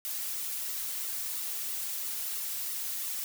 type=noise with flanger; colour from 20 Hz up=blue; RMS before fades=-35 dBFS; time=0.05-3.24 s; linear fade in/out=0 ms; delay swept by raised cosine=1.2 to 3.3 ms; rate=3 Hz; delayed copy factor=-0.5; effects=none